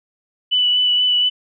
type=tone with vibrato; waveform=sine; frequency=2973 Hz; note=F#7; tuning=8 cents sharp; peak=-13 dBFS; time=0.51-1.3 s; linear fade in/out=20 ms; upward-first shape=sine; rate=4.2 Hz; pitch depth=14 cents each way; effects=none